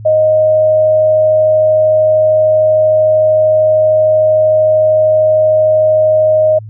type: tone with amplitude modulation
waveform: sine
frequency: 622.3 Hz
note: D#5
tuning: in tune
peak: -5 dBFS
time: 0.05-6.59 s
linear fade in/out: 10 ms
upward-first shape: sine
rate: 93.1 Hz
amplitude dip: 25%
effects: added 108 Hz sine -26 dBFS peak until 6.69 s